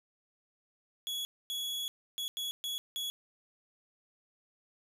40% pulse tone bursts at uneven times, 3367 Hz, G#7, 23 cents sharp, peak -33 dBFS, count 6, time 1.07-1.25 / 1.5-1.88 / 2.18-2.28 / 2.37-2.51 / 2.64-2.78 / 2.96-3.1 s, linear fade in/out 0 ms, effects none

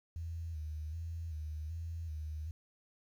sine tone with vibrato, 79.9 Hz, D#2, 47 cents sharp, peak -38 dBFS, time 0.16-2.51 s, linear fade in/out 0 ms, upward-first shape square, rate 1.3 Hz, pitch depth 62 cents each way, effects 11-bit

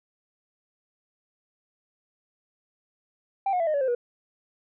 sine tone with pitch steps, 784 / 723.1 / 666.9 / 615.1 / 567.3 / 523.3 / 482.6 Hz, G5 / F#5 / E5 / D#5 / C#5 / C5 / B4, 0 / -40 / +20 / -20 / +40 / 0 / -40 cents, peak -20 dBFS, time 3.46-3.95 s, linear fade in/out 5 ms, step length 70 ms, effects tanh soft clip ceiling -20 dBFS

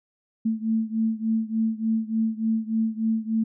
sine beating tone pair, 221.3 / 224.7 Hz, A3 / A3, +10 / +37 cents, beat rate 3.4 Hz, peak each -24 / -26 dBFS, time 0.45-3.44 s, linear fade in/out 10 ms, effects none

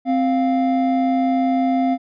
triangle tone pair together, 261.6 / 699 Hz, C4 / F5, 0 / +1 cents, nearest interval octave + perfect fourth, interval 1701 cents, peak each -15 / -18 dBFS, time 0.05-1.98 s, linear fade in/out 50 ms, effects resampled to 11025 Hz

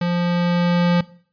square tone with level ramp, 174.7 Hz, F3, 1 cent sharp, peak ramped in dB -19 to -14 dBFS, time 0.01-1.01 s, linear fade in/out 5 ms, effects noise-tail reverb RT60 0.5 s tail -20 dB re dry + resampled to 11025 Hz

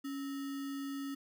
sine tone with sample-and-hold, 277 Hz, C#4, 1 cent flat, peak -37 dBFS, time 0.04-1.15 s, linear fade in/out 10 ms, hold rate 1575 Hz, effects none

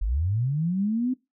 sine linear sweep, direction up, 41.2 to 261.6 Hz, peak -22 dBFS, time 0.01-1.14 s, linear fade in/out 10 ms, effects noise-tail reverb RT60 0.2 s tail -19 dB re dry

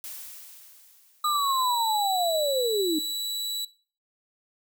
blue noise with exponential decay, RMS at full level -37 dBFS, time 0.04-1.93 s, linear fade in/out 1 ms, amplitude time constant 410 ms
sine linear sweep, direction down, 1229 to 296.4 Hz, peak -23 dBFS, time 1.24-2.99 s, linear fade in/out 5 ms
sawtooth tone, 3935 Hz, B7, 7 cents flat, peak -26 dBFS, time 1.24-3.65 s, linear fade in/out 5 ms
effects noise-tail reverb RT60 0.4 s tail -18 dB re dry

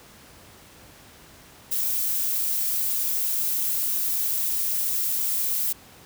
violet noise, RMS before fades -25 dBFS, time 1.71-5.73 s, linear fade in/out 10 ms, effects pink hiss -49 dBFS RMS until 6.05 s + high-pass 60 Hz 12 dB/octave

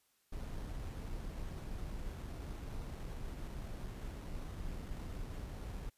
brown noise with sample-and-hold, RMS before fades -43 dBFS, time 0.32-5.9 s, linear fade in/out 10 ms, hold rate 4900 Hz, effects white hiss -75 dBFS RMS until 5.97 s + resampled to 32000 Hz

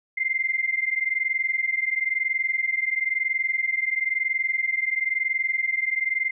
sine tone pair together, 2082 / 2103 Hz, C7 / C7, -9 / +8 cents, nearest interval unison, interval 17 cents, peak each -25 dBFS, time 0.17-6.31 s, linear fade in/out 10 ms, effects none

